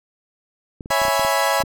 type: clicks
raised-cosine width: 3 ms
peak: -21 dBFS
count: 10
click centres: 0.808 / 0.859 / 0.905 / 1.017 / 1.052 / 1.083 / 1.195 / 1.249 / 1.604 / 1.637 s
type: chord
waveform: 30% pulse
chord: C# minor seventh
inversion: none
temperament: equal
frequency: 554.4 / 659.3 / 830.6 / 987.8 Hz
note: C#5 / E5 / G#5 / B5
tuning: 0 / 0 / 0 / 0 cents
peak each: -20 dBFS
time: 0.9-1.63 s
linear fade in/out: 10 ms
effects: none